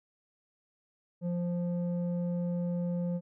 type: tone with low-pass filter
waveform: square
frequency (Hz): 174.61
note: F3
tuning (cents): 0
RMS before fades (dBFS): -32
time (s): 1.21-3.21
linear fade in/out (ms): 50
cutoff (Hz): 400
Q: 4.3
effects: none